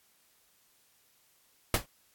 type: noise with exponential decay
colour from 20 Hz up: pink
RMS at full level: -21 dBFS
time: 1.74-1.86 s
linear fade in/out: 2 ms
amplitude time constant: 25 ms
effects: white hiss -67 dBFS RMS until 2.14 s + AAC 64 kbps